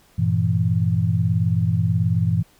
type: chord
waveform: sine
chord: E diminished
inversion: first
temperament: equal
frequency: 98 / 116.54 / 164.81 Hz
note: G2 / Bb2 / E3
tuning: 0 / 0 / 0 cents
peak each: -21 dBFS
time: 0.18-2.43 s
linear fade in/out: 10 ms
effects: pink hiss -56 dBFS RMS until 2.59 s